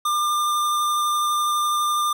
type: tone with vibrato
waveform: square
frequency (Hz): 1198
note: D6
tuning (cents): +34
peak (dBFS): -20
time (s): 0.05-2.13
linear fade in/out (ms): 5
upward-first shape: triangle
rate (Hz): 12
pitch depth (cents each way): 10
effects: none